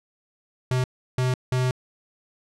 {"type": "tone bursts at uneven times", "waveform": "square", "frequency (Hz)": 127.5, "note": "C3", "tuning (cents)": -44, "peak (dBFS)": -21, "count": 3, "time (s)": [[0.71, 0.84], [1.18, 1.34], [1.52, 1.71]], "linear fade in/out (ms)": 2, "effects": ["low-pass 9000 Hz 12 dB/octave"]}